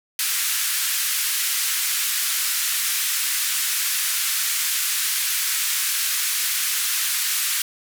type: band-pass noise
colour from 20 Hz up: white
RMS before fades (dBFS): -23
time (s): 0.19-7.62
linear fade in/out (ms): 2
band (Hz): 1400 to 15000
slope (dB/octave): 24
effects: none